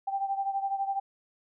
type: beating tone pair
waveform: sine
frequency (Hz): 784 / 796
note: G5 / G5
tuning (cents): 0 / +26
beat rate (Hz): 12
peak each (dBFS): -29 / -34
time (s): 0.07-1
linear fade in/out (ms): 10
effects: none